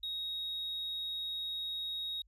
triangle tone, 3770 Hz, A#7, 19 cents sharp, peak -33 dBFS, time 0.03-2.22 s, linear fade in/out 5 ms, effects tanh soft clip ceiling -32 dBFS + added 50 Hz sine -63 dBFS peak until 2.27 s

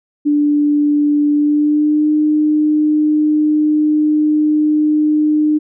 sine tone with pitch glide, 293.7 to 303.5 Hz, D4 to D#4, 0 to -43 cents, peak -10 dBFS, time 0.25-5.59 s, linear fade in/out 20 ms, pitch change +57 cents, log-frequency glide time 1.33-2.11 s, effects none

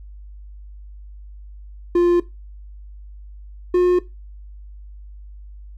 triangle tone pair in turn, 349.2 / 358.4 Hz, F4 / F4, 0 / +45 cents, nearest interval unison, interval 45 cents, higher second, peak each -10 dBFS, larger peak neither, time 1.95-2.2 / 3.74-3.99 s, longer neither, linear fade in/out 5 ms, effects noise-tail reverb RT60 0.2 s tail -17 dB re dry + added 50 Hz sine -36 dBFS peak until 5.77 s

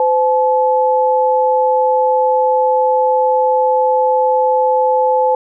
sine tone pair together, 512 / 861 Hz, C5 / A5, -38 / -38 cents, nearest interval major sixth, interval 900 cents, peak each -13 dBFS, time 0-5.35 s, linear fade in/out 2 ms, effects none

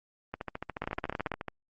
two click trains, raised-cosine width 0.5 ms, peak -20 / -16 dBFS, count 17 / 10, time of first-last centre 0.34-1.483 / 0.82-1.317 s, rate 14 / 18.1 Hz, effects Opus 32 kbps

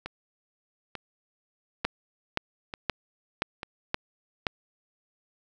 two click trains, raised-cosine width 0.3 ms, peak -19 / -9 dBFS, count 5 / 6, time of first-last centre 0.06-3.631 / 1.85-4.468 s, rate 1.12 / 1.91 Hz, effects none

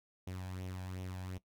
sawtooth tone with flanger, 92.5 Hz, F#2, in tune, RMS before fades -43 dBFS, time 0.27-1.38 s, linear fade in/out 5 ms, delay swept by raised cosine 0.32 to 1.26 ms, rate 2.7 Hz, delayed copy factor +0.55, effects noise-tail reverb RT60 0.1 s tail -18 dB re dry

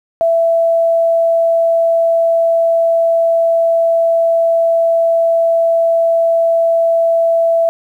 sine tone, 665 Hz, E5, 15 cents sharp, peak -9 dBFS, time 0.21-7.69 s, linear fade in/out 0 ms, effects 8-bit

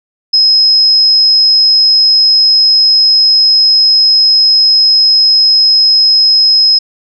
sine tone, 5120 Hz, D#8, 49 cents sharp, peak -4 dBFS, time 0.33-6.79 s, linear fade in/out 10 ms, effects none

